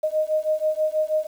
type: beating tone pair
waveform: sine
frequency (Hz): 617 / 623.2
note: D#5 / D#5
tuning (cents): -15 / +3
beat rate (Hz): 6.2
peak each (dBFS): -23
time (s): 0.03-1.27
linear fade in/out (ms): 10
effects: 8-bit